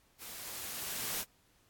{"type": "noise with level ramp", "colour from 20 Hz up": "white", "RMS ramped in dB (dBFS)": [-47, -35], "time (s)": [0.18, 1.25], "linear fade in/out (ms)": 50, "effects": ["pink hiss -69 dBFS RMS until 1.69 s", "AAC 64 kbps"]}